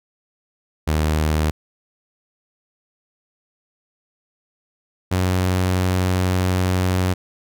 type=tone pair in turn; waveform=sawtooth; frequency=77.4 / 92.04 Hz; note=D#2 / F#2; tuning=-9 / -9 cents; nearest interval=minor third; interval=300 cents; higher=second; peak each=-13 dBFS; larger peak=neither; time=0.87-1.51 / 5.11-7.14 s; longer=second; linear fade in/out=10 ms; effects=none